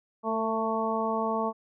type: harmonic tone with a mistuned harmonic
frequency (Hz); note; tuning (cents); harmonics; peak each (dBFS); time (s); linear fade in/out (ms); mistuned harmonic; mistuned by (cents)
222.1; A3; +16; 1 / 2 / 3 / 4 / 5; -32 / -32 / -32 / -32 / -32; 0.23-1.53; 50; 2; +16
effects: none